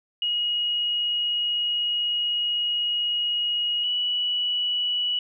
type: tone pair in turn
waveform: sine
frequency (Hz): 2891 / 2943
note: F#7 / F#7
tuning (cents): -41 / -10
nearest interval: unison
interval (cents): 31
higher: second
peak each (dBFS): -22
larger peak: neither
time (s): 0.22-3.84 / 3.84-5.19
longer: first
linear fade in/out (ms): 2
effects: none